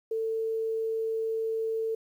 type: tone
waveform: sine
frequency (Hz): 446.7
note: A4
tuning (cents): +26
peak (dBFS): -27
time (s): 0.11-1.95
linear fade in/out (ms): 5
effects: 10-bit